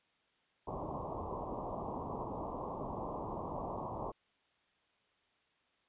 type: low-pass noise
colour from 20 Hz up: white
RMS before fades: -41 dBFS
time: 0.67-4.12 s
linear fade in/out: 10 ms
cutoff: 1100 Hz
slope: 96 dB/octave
effects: white hiss -74 dBFS RMS until 5.88 s + resampled to 8000 Hz